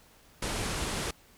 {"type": "low-pass noise", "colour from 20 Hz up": "pink", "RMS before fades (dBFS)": -33, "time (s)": [0.42, 1.11], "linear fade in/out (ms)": 5, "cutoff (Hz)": 11000, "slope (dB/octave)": 48, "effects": ["pink hiss -59 dBFS RMS until 1.37 s"]}